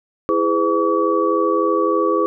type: tone cluster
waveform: sine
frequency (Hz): 331 / 414.5 / 507 / 1138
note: E4 / G#4 / B4 / C#6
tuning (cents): +7 / -3 / +45 / +45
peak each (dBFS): -20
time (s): 0.29-2.26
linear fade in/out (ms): 0
effects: none